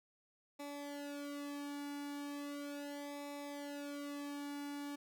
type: tone with flanger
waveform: sawtooth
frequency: 287.1 Hz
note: D4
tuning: 39 cents flat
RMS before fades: -45 dBFS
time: 0.59-4.96 s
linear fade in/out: 10 ms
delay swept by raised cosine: 0.65 to 1.6 ms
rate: 0.37 Hz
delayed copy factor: -0.9
effects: none